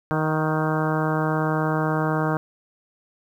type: harmonic tone with a mistuned harmonic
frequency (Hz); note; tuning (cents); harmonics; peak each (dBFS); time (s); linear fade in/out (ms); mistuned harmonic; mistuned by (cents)
156.4; D#3; +9; 1 / 2 / 3 / 4 / 5 / 6 / 7 / 8 / 9 / 10; -24 / -27 / -29 / -30 / -31 / -32 / -32 / -33 / -34 / -34; 0.11-2.37; 0; 5; -19
effects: 9-bit